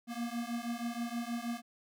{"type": "beating tone pair", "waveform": "square", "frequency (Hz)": [233.1, 239.4], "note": ["A#3", "A#3"], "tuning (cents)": [0, 46], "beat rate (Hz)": 6.3, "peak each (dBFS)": [-39, -39], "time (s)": [0.07, 1.62], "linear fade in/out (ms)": 50, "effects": []}